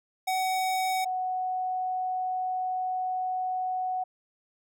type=tone pair in turn; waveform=square / sine; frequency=751 / 741.1 Hz; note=F#5 / F#5; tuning=+26 / +3 cents; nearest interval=unison; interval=23 cents; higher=first; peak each=-26 / -27 dBFS; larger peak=first; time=0.27-1.05 / 1.05-4.04 s; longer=second; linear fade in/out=10 ms; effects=none